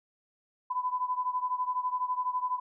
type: beating tone pair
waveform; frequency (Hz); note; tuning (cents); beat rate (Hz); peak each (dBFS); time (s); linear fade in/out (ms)
sine; 999 / 1011; B5 / B5; +20 / +40; 12; -30 / -33; 0.7-2.6; 10
effects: none